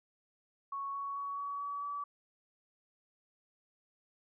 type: tone with pitch steps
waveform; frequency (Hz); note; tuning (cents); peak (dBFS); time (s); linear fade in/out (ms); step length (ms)
sine; 1108.7 / 1116.4 / 1124.2 / 1132 / 1139.9 / 1147.8; C#6 / C#6 / C#6 / C#6 / C#6 / D6; 0 / +12 / +24 / +36 / +48 / -40; -36; 0.72-2.04; 5; 220
effects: none